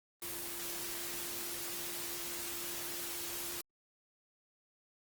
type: tone in noise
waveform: sine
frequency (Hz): 345.5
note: F4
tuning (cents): -19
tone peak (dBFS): -50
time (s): 0.22-3.61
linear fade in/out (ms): 2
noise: white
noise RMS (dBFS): -41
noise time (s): 0.22-3.61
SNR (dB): -12
effects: Opus 24 kbps